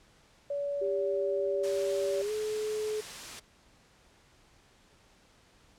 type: tone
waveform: sine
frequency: 570 Hz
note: C#5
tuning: 48 cents sharp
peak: -30 dBFS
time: 0.5-2.22 s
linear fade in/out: 5 ms
type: tone with pitch glide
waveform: sine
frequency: 397.2 to 428.2 Hz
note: G4 to A4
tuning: +23 to -47 cents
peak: -30 dBFS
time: 0.81-3.01 s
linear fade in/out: 10 ms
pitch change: +130 cents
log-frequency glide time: 2.22-2.31 s
type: noise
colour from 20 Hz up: white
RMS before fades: -42 dBFS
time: 1.63-3.4 s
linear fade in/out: 10 ms
effects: pink hiss -62 dBFS RMS until 5.78 s + low-pass 8000 Hz 12 dB/octave